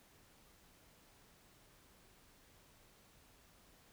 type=silence; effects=pink hiss -66 dBFS RMS until 3.92 s